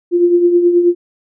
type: tone with tremolo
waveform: sine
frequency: 349.2 Hz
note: F4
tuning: in tune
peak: -5 dBFS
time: 0.11-0.95 s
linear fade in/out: 50 ms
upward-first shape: triangle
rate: 9.4 Hz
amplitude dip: 60%
effects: none